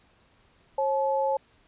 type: tone pair together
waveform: sine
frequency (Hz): 541 / 860.3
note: C#5 / A5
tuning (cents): -42 / -39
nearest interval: minor sixth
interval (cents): 803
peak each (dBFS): -25 / -26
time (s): 0.78-1.37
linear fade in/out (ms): 5
effects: pink hiss -62 dBFS RMS until 1.67 s + resampled to 8000 Hz